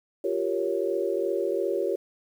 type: chord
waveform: sine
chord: G half-diminished seventh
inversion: third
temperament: equal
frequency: 349.2 / 392 / 466.2 / 554.4 Hz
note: F4 / G4 / Bb4 / Db5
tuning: 0 / 0 / 0 / 0 cents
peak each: -30 / -28 / -31 / -30 dBFS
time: 0.24-1.96 s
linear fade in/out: 5 ms
effects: 9-bit